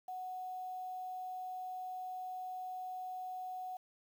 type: tone with quantisation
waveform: sine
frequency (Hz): 740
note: F#5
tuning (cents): 0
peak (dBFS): -40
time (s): 0.08-3.77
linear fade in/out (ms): 5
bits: 10
effects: none